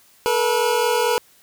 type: tone pair together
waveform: 25% pulse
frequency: 438.3 / 482.8 Hz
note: A4 / B4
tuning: -7 / -39 cents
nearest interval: major second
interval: 168 cents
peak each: -18 / -15 dBFS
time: 0.26-1.18 s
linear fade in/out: 0 ms
effects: white hiss -54 dBFS RMS until 1.42 s